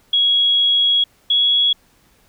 sine tone pair in turn, 3322 / 3347 Hz, G#7 / G#7, 0 / +13 cents, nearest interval unison, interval 13 cents, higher second, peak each -12 dBFS, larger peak neither, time 0.13-1.04 / 1.3-1.73 s, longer first, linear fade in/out 5 ms, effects pink hiss -56 dBFS RMS until 2.28 s

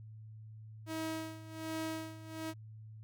sawtooth tone with tremolo, 319.6 Hz, D#4, 47 cents sharp, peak -32 dBFS, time 0.86-2.54 s, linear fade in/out 50 ms, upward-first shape sine, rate 1.3 Hz, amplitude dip 85%, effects added 109 Hz sine -48 dBFS peak until 3.03 s

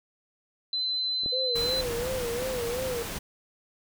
sine tone, 4047 Hz, B7, 42 cents sharp, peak -26 dBFS, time 0.73-1.81 s, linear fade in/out 2 ms
clicks, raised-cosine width 2 ms, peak -33 / -23 dBFS, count 2, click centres 1.235 / 1.261 s
sine tone with vibrato, 493.9 Hz, B4, in tune, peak -29 dBFS, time 1.32-3.03 s, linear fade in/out 10 ms, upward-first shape sine, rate 2.8 Hz, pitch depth 99 cents each way
pink noise, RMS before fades -35 dBFS, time 1.55-3.19 s, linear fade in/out 10 ms
effects none

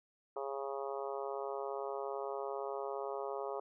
harmonic tone, 137.6 Hz, C#3, 12 cents flat, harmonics 3 / 4 / 5 / 6 / 7 / 8 / 9, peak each -41 / -43 / -45 / -47 / -48 / -49 / -50 dBFS, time 0.36-3.6 s, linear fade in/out 5 ms, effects none

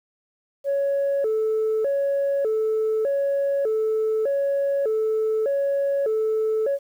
sine tone with vibrato, 493.9 Hz, B4, in tune, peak -18 dBFS, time 0.64-6.79 s, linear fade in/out 50 ms, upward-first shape square, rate 0.83 Hz, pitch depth 210 cents each way, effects tanh soft clip ceiling -17 dBFS + 9-bit

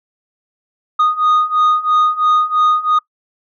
sine beating tone pair, 1236 / 1239 Hz, D#6 / D#6, -12 / -8 cents, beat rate 3 Hz, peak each -13 / -11 dBFS, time 0.99-2.99 s, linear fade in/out 10 ms, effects noise-tail reverb RT60 0.1 s tail -22 dB re dry + tanh soft clip ceiling -8 dBFS

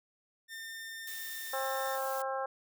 sawtooth tone, 1806 Hz, A6, 45 cents sharp, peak -38 dBFS, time 0.48-1.99 s, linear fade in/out 50 ms
blue noise, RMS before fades -44 dBFS, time 1.07-2.22 s, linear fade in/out 2 ms
harmonic tone, 266.8 Hz, C4, 34 cents sharp, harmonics 2 / 3 / 4 / 5 / 6, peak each -36 / -37 / -40 / -41 / -45 dBFS, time 1.53-2.46 s, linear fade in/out 5 ms
effects none

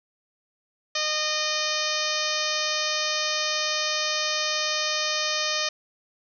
harmonic tone, 613 Hz, D#5, 26 cents flat, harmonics 1 / 2 / 3 / 4 / 5 / 6 / 7 / 8 / 9 / 10, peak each -33 / -33 / -33 / -33 / -33 / -33 / -33 / -33 / -33 / -33 dBFS, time 0.95-5.69 s, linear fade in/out 5 ms, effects none

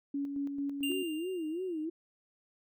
sine tone with tremolo, 281.3 Hz, C#4, 26 cents sharp, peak -31 dBFS, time 0.14-1.03 s, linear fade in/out 5 ms, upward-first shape square, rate 4.5 Hz, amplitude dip 40%
square tone with exponential decay, 2794 Hz, F7, in tune, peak -33 dBFS, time 0.83-1.85 s, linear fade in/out 2 ms, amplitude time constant 220 ms
sine tone with vibrato, 340 Hz, F4, 46 cents flat, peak -33 dBFS, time 0.89-1.9 s, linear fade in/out 10 ms, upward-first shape sine, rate 3 Hz, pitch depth 180 cents each way
effects none

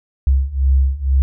sine beating tone pair, 66 / 68.1 Hz, C2 / C#2, +16 / -30 cents, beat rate 2.1 Hz, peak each -16 / -14 dBFS, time 0.27-1.22 s, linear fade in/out 0 ms, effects none

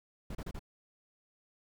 brown noise bursts, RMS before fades -40 dBFS, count 4, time 0.3-0.593 s, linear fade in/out 5 ms, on 50 ms, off 31 ms, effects none

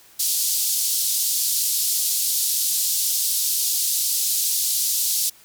white band-pass noise, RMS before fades -22 dBFS, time 0.19-5.3 s, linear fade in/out 10 ms, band 4000 to 15000 Hz, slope 24 dB/octave, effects white hiss -51 dBFS RMS until 5.44 s

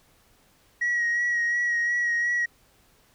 sine tone with vibrato, 1905 Hz, A#6, 37 cents sharp, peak -20 dBFS, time 0.81-2.46 s, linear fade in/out 10 ms, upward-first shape sine, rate 2.8 Hz, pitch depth 24 cents each way, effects tanh soft clip ceiling -20 dBFS + pink hiss -61 dBFS RMS until 3.14 s

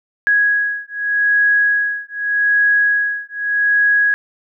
sine beating tone pair, 1661.2 / 1662.03 Hz, G#6 / G#6, 0 / +1 cents, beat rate 0.83 Hz, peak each -16 dBFS, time 0.27-4.14 s, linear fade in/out 0 ms, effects none

